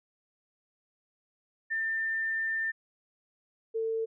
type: tone pair in turn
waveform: sine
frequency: 1794 / 448.5 Hz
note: A6 / A4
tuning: +33 / +33 cents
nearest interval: 2 octaves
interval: 2400 cents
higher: first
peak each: -28 dBFS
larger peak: neither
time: 1.7-2.72 / 3.74-4.06 s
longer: first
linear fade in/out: 20 ms
effects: none